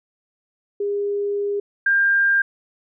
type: tone pair in turn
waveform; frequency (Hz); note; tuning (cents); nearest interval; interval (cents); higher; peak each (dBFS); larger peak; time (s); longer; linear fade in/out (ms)
sine; 406.1 / 1598.3; G#4 / G6; -39 / +33; 2 octaves; 2372; second; -20 / -14; second; 0.8-1.6 / 1.86-2.42; first; 5
effects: none